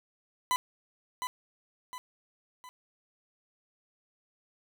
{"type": "tone with echo", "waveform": "40% pulse", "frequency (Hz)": 1003, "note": "B5", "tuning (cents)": 26, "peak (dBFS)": -24, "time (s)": [0.51, 0.56], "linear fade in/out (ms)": 0, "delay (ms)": 710, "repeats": 3, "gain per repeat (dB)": -7, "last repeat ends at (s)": 2.69, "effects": []}